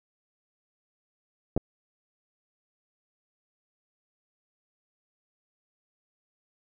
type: clicks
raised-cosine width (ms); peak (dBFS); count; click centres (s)
2; -13 / -14; 2; 1.565 / 1.576
effects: none